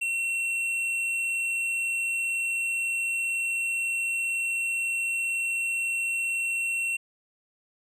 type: tone with hard clipping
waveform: sine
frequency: 2719 Hz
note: F7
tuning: 47 cents flat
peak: -27 dBFS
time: 0.01-6.97 s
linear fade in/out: 10 ms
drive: 7 dB
effects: none